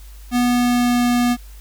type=tone with pitch glide; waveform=square; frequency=244.6 to 242.8 Hz; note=B3 to B3; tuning=-16 to -29 cents; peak=-15 dBFS; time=0.31-1.37 s; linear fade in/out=50 ms; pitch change=-13 cents; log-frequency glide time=0.43-1.09 s; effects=added 50 Hz sine -36 dBFS peak until 1.6 s + white hiss -49 dBFS RMS until 1.6 s